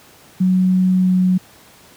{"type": "tone with pitch glide", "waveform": "sine", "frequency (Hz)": [185, 183.83], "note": ["F#3", "F#3"], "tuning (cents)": [0, -11], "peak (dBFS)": -11, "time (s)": [0.4, 1.38], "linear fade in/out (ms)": 10, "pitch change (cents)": -11, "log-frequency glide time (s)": [0.97, 1.14], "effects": ["pink hiss -46 dBFS RMS until 1.96 s", "high-pass 100 Hz 12 dB/octave"]}